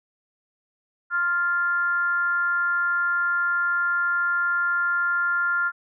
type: tone with frequency modulation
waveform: sine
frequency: 1396.9 Hz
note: F6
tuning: in tune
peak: -20 dBFS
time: 1.1-5.72 s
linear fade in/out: 50 ms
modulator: 339 Hz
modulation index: 0.4
effects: none